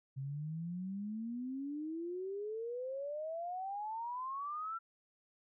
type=exponential sweep; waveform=sine; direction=up; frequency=132 to 1366 Hz; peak=-38 dBFS; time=0.16-4.79 s; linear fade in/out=20 ms; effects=none